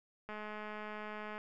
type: click train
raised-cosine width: 0.5 ms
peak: -30 dBFS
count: 232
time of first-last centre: 0.29-1.38 s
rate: 212 Hz
effects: none